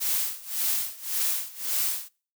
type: noise with tremolo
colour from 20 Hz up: blue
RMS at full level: -25 dBFS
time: 0-2.09 s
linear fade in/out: 20 ms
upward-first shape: sine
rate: 1.8 Hz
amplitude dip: 90%
effects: noise-tail reverb RT60 0.4 s tail -24 dB re dry